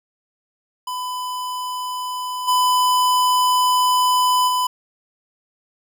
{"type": "tone with level steps", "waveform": "square", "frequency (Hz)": 1002, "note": "B5", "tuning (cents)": 25, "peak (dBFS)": [-25, -15, -18], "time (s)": [0.87, 4.67], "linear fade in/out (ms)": 5, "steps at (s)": [2.47, 4.47], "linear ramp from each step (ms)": 20, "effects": []}